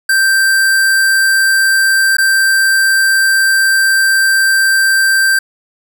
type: tone with dropouts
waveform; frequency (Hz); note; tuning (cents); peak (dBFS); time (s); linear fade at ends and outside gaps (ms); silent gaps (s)
square; 1568; G6; 0; -9; 0.09-5.39; 5; 2.169-2.183
effects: none